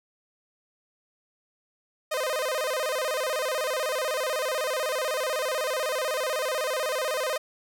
sawtooth tone with vibrato, 564 Hz, C#5, 30 cents sharp, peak -22 dBFS, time 2.11-7.38 s, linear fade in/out 10 ms, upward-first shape square, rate 16 Hz, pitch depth 160 cents each way, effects none

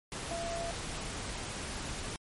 sine tone in noise, 677 Hz, E5, 46 cents sharp, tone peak -36 dBFS, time 0.31-0.71 s, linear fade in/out 0 ms, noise pink, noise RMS -39 dBFS, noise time 0.12-2.16 s, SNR 0 dB, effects MP3 48 kbps

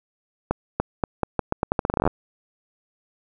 accelerating click train, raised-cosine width 1 ms, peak -6 dBFS, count 19, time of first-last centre 0.51-2.076 s, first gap 290 ms, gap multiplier 0.82, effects none

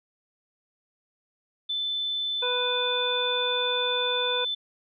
sine tone, 3520 Hz, A7, in tune, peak -26 dBFS, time 1.69-4.55 s, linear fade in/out 10 ms
harmonic tone, 493.9 Hz, B4, in tune, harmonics 1 / 2 / 3 / 5, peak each -29 / -32 / -34 / -36 dBFS, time 2.42-4.45 s, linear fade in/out 10 ms
effects none

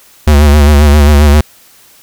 square tone with vibrato, 73.42 Hz, D2, in tune, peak -3 dBFS, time 0.27-1.41 s, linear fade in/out 5 ms, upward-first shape sine, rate 7.5 Hz, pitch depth 60 cents each way, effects white hiss -42 dBFS RMS until 2.02 s

